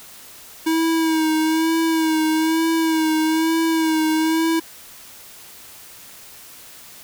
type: tone with vibrato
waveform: square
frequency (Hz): 320.5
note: E4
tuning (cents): -49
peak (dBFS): -17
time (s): 0.66-4.6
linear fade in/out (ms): 10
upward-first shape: sine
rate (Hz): 1.1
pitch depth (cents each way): 36
effects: white hiss -42 dBFS RMS until 7.03 s